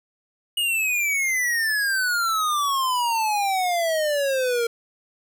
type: exponential sweep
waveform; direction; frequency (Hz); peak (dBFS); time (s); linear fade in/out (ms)
square; down; 2900 to 460.1; -21; 0.57-4.67; 5
effects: none